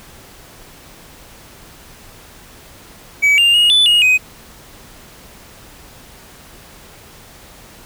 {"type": "tone with pitch steps", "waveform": "triangle", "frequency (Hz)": [2281, 2798, 2874, 3486, 2874, 2511], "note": ["C#7", "F7", "F7", "A7", "F7", "D#7"], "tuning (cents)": [49, 3, 49, -17, 49, 15], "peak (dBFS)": -7, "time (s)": [3.22, 4.18], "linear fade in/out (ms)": 20, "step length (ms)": 160, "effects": ["pink hiss -41 dBFS RMS until 7.85 s"]}